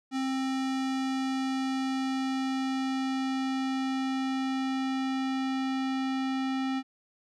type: tone with low-pass filter sweep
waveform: square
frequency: 264.7 Hz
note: C4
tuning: 20 cents sharp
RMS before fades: -30 dBFS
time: 0.11-6.83 s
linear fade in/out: 50 ms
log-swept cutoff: 6300 to 3900 Hz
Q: 0.91
effects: none